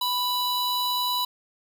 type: tone pair together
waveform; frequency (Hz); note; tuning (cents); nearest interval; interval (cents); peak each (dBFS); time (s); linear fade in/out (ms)
square; 987.8 / 3946; B5 / B7; 0 / -2; 2 octaves; 2398; -27; 0.01-1.25; 5
effects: none